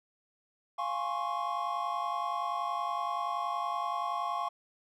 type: chord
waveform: triangle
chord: Db major seventh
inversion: first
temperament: equal with one note detuned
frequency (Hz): 698.5 / 830.6 / 1058.1 / 1108.7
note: F5 / Ab5 / C6 / Db6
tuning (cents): 0 / 0 / +19 / 0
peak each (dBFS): -35 / -36 / -35 / -33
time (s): 0.78-4.49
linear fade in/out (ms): 10
effects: none